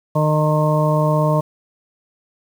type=harmonic tone; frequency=153 Hz; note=D#3; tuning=29 cents flat; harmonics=1 / 2 / 3 / 4 / 6 / 7; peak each=-16 / -26 / -26 / -19 / -25 / -24 dBFS; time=0.15-1.41 s; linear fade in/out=10 ms; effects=7-bit